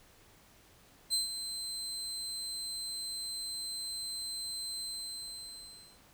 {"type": "tone with ADSR envelope", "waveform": "30% pulse", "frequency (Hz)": 4100, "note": "C8", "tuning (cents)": -36, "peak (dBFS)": -24, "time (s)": [1.1, 6.01], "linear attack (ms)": 35, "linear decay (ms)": 140, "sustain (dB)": -10, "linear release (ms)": 1200, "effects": ["pink hiss -61 dBFS RMS until 6.13 s"]}